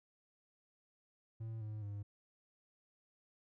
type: tone with pitch steps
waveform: triangle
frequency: 112.2 / 107.3 / 102 Hz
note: A2 / A2 / G#2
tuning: +34 / -43 / -31 cents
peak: -39 dBFS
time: 1.4-2.03 s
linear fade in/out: 10 ms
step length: 210 ms
effects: none